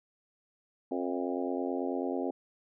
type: harmonic tone with a mistuned harmonic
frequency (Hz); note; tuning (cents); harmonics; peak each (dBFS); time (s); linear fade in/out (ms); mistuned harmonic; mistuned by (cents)
89.2; F2; +37; 3 / 4 / 5 / 6 / 7 / 8 / 9; -34 / -36 / -38 / -40 / -41 / -42 / -43; 0.91-2.31; 5; 8; -33
effects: none